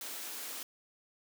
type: high-pass noise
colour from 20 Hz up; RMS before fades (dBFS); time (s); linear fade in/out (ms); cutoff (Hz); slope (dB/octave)
white; -42; 0.01-0.63; 2; 230; 48
effects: none